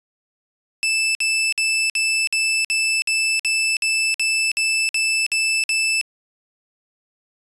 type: tone bursts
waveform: sawtooth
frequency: 2637 Hz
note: E7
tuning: in tune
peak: -14 dBFS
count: 14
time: 0.83-6.012 s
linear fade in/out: 0 ms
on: 320 ms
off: 54 ms
effects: resampled to 24000 Hz

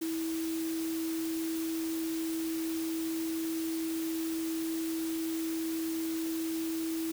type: tone in noise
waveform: sine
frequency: 325 Hz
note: E4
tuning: 24 cents flat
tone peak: -31 dBFS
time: 0.01-7.12 s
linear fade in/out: 10 ms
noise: white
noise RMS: -43 dBFS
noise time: 0.01-7.12 s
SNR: +9 dB
effects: none

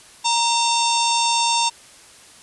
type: harmonic tone with a mistuned harmonic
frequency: 907 Hz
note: A#5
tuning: 48 cents flat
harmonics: 1 / 3 / 4 / 5 / 6 / 7 / 8 / 9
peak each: -19 / -27 / -24 / -29 / -26 / -29 / -31 / -29 dBFS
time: 0.24-1.7 s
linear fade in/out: 20 ms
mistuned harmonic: 1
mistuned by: +52 cents
effects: white hiss -46 dBFS RMS until 2.42 s + resampled to 24000 Hz

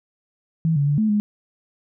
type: tone with pitch steps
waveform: sine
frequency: 162 / 142.5 / 145.2 / 216.7 / 208.4 Hz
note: E3 / C#3 / D3 / A3 / G#3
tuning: -30 / +48 / -19 / -26 / +6 cents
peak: -16 dBFS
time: 0.65-1.2 s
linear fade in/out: 0 ms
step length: 110 ms
effects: none

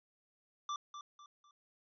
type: tone with echo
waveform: square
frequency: 1174.7 Hz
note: D6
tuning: in tune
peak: -37 dBFS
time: 0.69-0.76 s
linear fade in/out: 2 ms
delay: 250 ms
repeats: 3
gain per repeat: -9 dB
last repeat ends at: 1.51 s
effects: resampled to 16000 Hz

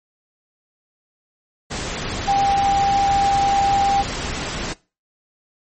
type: tone in noise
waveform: sine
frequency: 795 Hz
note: G5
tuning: 24 cents sharp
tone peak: -14 dBFS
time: 2.27-4.03 s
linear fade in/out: 20 ms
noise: pink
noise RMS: -26 dBFS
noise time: 1.7-4.74 s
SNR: +9 dB
effects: noise-tail reverb RT60 0.3 s tail -21 dB re dry + MP3 32 kbps

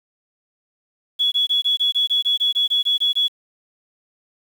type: tone bursts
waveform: sine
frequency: 3377 Hz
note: G#7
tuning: 28 cents sharp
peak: -15 dBFS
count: 14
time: 1.19-3.283 s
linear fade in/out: 20 ms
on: 130 ms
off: 21 ms
effects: 7-bit

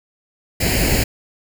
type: noise with comb filter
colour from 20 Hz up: pink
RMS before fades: -17 dBFS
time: 0.6-1.04 s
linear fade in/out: 10 ms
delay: 0.42 ms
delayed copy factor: +0.75
effects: none

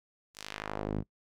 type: tone with band-pass filter sweep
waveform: sawtooth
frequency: 51.91 Hz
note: G#1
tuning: in tune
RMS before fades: -37 dBFS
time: 0.34-1.04 s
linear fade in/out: 50 ms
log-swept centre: 7500 to 170 Hz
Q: 0.94
effects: noise-tail reverb RT60 0.1 s tail -22 dB re dry

